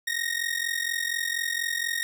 sawtooth ring-modulated tone, 1864.7 Hz, A#6, in tune, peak -20 dBFS, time 0.07-2.03 s, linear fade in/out 0 ms, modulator 22.1 Hz, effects none

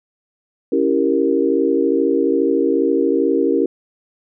sine chord, C# diminished seventh, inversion none, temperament equal, 277.2 / 329.6 / 392 / 466.2 Hz, C#4 / E4 / G4 / Bb4, 0 / 0 / 0 / 0 cents, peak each -19 dBFS, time 0.72-3.66 s, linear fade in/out 5 ms, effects none

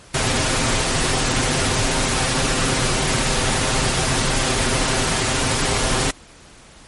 pink noise with comb filter, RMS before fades -19 dBFS, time 0.14-6.11 s, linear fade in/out 5 ms, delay 7.7 ms, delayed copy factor +0.55, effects pink hiss -45 dBFS RMS until 6.87 s + MP3 48 kbps

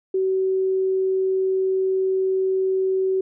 sine tone, 379.2 Hz, F#4, 43 cents sharp, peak -18 dBFS, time 0.14-3.21 s, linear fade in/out 5 ms, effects none

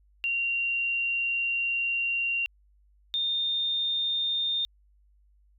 sine tone pair in turn, 2762 / 3636 Hz, F7 / A#7, -20 / -44 cents, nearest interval perfect fourth, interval 476 cents, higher second, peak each -25 / -25 dBFS, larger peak neither, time 0.24-2.46 / 3.14-4.65 s, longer first, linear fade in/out 0 ms, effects added 50 Hz sine -59 dBFS peak until 5.58 s

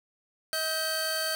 sawtooth tone cluster, 637 / 1567 / 4518 Hz, D#5 / G6 / C#8, +41 / -1 / +32 cents, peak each -29 dBFS, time 0.53-1.35 s, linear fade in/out 0 ms, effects none

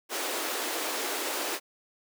pink high-pass noise, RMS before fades -32 dBFS, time 0.09-1.6 s, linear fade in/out 50 ms, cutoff 290 Hz, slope 48 dB/octave, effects none

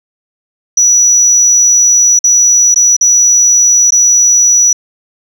sine tone with dropouts, 5880 Hz, F#8, 12 cents flat, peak -3 dBFS, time 0.77-4.73 s, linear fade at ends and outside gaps 5 ms, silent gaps 2.191-2.24 / 2.744-2.759 / 2.966-3.01 / 3.907-3.921 s, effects tanh soft clip ceiling 0 dBFS

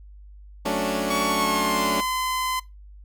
15% pulse chord, D major seventh, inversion first, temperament equal, 185 / 220 / 277.2 / 293.7 Hz, F#3 / A3 / C#4 / D4, 0 / 0 / 0 / 0 cents, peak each -23 / -22 / -23 / -22 dBFS, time 0.65-2.01 s, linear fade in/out 10 ms
sawtooth tone with pitch glide, 1124 to 1024.8 Hz, C#6 to C6, +24 to -36 cents, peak -20 dBFS, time 1.1-2.6 s, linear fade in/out 10 ms, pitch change -160 cents, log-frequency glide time 1.26-1.94 s
effects noise-tail reverb RT60 0.2 s tail -20 dB re dry + added 50 Hz sine -42 dBFS peak until 3.04 s

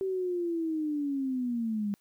sine linear sweep, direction down, 386.8 to 199.5 Hz, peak -28 dBFS, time 0.01-1.94 s, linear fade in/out 0 ms, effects white hiss -70 dBFS RMS until 2 s

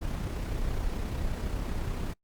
brown noise with amplitude modulation, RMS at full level -30 dBFS, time 0.01-2.14 s, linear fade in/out 20 ms, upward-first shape sine, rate 31.7 Hz, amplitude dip 35%, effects noise-tail reverb RT60 0.1 s tail -25 dB re dry + Opus 48 kbps

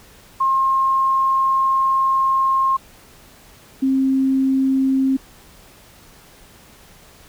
sine tone pair in turn, 1068 / 266.4 Hz, C6 / C4, +35 / +31 cents, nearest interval 2 octaves, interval 2404 cents, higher first, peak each -14 dBFS, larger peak neither, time 0.4-2.77 / 3.82-5.17 s, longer first, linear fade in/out 10 ms, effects pink hiss -47 dBFS RMS until 7.28 s

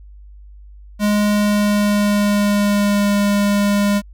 square tone with pitch glide, 207.7 to 203.3 Hz, G#3 to G#3, 0 to -37 cents, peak -14 dBFS, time 0.99-4.02 s, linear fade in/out 50 ms, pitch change -37 cents, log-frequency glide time 1.23-3.15 s, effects added 50 Hz sine -37 dBFS peak until 4.13 s

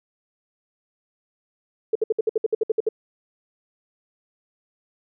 sine tone bursts, 440.8 Hz, A4, 3 cents sharp, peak -16 dBFS, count 12, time 1.93-2.889 s, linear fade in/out 5 ms, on 24 ms, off 61 ms, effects none

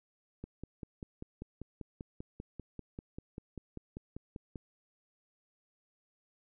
click train, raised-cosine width 3 ms, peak -29 dBFS, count 22, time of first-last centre 0.44-4.558 s, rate 5.1 Hz, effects none

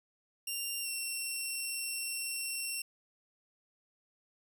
10% pulse tone with pitch glide, 2781 to 2721 Hz, F7 to F7, -8 to -46 cents, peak -27 dBFS, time 0.47-2.82 s, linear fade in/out 5 ms, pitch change -38 cents, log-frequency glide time 0.82-0.87 s, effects 11-bit

